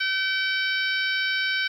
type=harmonic tone; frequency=766 Hz; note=G5; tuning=40 cents flat; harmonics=2 / 3 / 4 / 5 / 6 / 7; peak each=-25 / -29 / -31 / -33 / -35 / -36 dBFS; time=0-1.68 s; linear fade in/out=10 ms; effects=9-bit